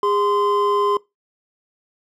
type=tone pair together; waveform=triangle; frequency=407.9 / 1035 Hz; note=G#4 / C6; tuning=-31 / -19 cents; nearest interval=octave + major third; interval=1612 cents; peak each=-17 dBFS; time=0.03-0.97 s; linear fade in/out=2 ms; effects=noise-tail reverb RT60 0.2 s tail -22 dB re dry